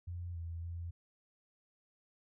sine tone with pitch steps, 87.4 / 83.8 / 85.3 Hz, F2 / E2 / F2, +2 / +29 / -40 cents, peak -39 dBFS, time 0.07-0.91 s, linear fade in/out 10 ms, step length 280 ms, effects none

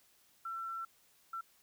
sine tone bursts at uneven times, 1346 Hz, E6, 36 cents sharp, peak -38 dBFS, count 2, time 0.45-0.85 / 1.33-1.41 s, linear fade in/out 5 ms, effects white hiss -68 dBFS RMS until 1.62 s

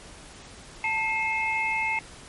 sine tone cluster, 887 / 2139 / 2609 Hz, A5 / C7 / E7, +14 / +38 / -18 cents, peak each -29 / -26 / -31 dBFS, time 0.84-1.99 s, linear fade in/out 2 ms, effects pink hiss -46 dBFS RMS until 2.28 s + MP3 48 kbps

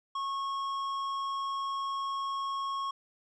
sine tone with tanh clipping, 1095 Hz, C#6, 22 cents flat, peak -33 dBFS, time 0.15-2.91 s, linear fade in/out 5 ms, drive 10 dB, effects none

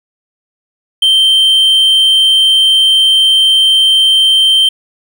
triangle tone, 3128 Hz, G7, 4 cents flat, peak -4 dBFS, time 1.02-4.69 s, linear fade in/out 5 ms, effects none

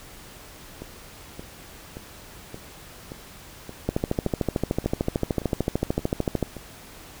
two click trains, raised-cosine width 2 ms, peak -22 / -9 dBFS, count 11 / 35, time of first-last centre 0.82-6.567 / 3.89-6.427 s, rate 1.74 / 13.4 Hz, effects pink hiss -45 dBFS RMS until 7.2 s

